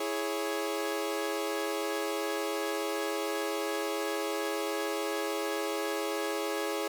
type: chord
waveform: sawtooth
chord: C# minor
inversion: first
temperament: equal with one note detuned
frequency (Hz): 329.6 / 416.5 / 554.4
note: E4 / G#4 / C#5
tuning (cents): 0 / +5 / 0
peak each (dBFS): -32 / -30 / -32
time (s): 0-6.88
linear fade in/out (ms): 5
effects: 9-bit